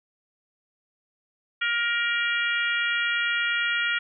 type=harmonic tone; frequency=471.4 Hz; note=A#4; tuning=19 cents sharp; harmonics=3 / 4 / 5 / 6 / 7; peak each=-26 / -28 / -30 / -32 / -33 dBFS; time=1.61-3.99 s; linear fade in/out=10 ms; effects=none